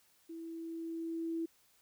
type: tone with level ramp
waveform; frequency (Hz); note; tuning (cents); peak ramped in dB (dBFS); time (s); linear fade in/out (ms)
sine; 329.6; E4; 0; -43 to -33; 0.29-1.46; 10
effects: white hiss -69 dBFS RMS until 1.81 s